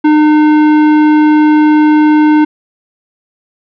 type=tone with tanh clipping; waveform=triangle; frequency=303.8 Hz; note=D#4; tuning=41 cents flat; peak=-6 dBFS; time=0.04-2.45 s; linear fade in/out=10 ms; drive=18 dB; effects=none